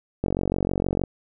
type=click train; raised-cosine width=2 ms; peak=-10 dBFS; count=38; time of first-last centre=0.24-1.037 s; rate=46.4 Hz; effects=none